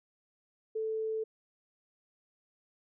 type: tone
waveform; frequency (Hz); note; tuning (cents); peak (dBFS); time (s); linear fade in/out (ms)
sine; 440; A4; 0; -31; 0.75-1.24; 10
effects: none